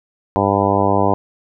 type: harmonic tone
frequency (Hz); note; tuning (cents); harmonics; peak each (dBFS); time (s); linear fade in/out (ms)
99.4; G2; +25; 1 / 2 / 3 / 4 / 5 / 6 / 7 / 8 / 9 / 10; -22 / -22 / -22 / -22 / -22 / -22 / -22 / -22 / -22 / -22; 0.36-1.14; 0
effects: none